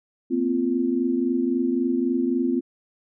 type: tone cluster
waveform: sine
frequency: 234.2 / 257.9 / 345.2 Hz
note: A#3 / C4 / F4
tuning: +8 / -25 / -20 cents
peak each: -28 / -22 / -25 dBFS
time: 0.3-2.61 s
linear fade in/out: 20 ms
effects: none